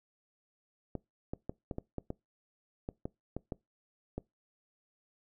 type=clicks; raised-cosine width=2 ms; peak=-23 dBFS; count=12; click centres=0.953 / 1.335 / 1.495 / 1.712 / 1.784 / 1.983 / 2.104 / 2.889 / 3.055 / 3.366 / 3.522 / 4.18 s; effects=noise-tail reverb RT60 0.2 s tail -23 dB re dry